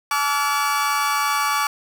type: tone cluster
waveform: 35% pulse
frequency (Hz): 860 / 1148 / 1347 / 1430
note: A5 / D6 / E6 / F6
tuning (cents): -40 / -40 / +37 / +41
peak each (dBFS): -23 / -19 / -28 / -27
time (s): 0.11-1.67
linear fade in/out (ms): 2
effects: none